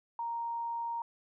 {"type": "tone", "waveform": "sine", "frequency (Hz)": 932.3, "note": "A#5", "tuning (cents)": 0, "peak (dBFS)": -33, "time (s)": [0.19, 1.02], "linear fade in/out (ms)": 2, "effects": []}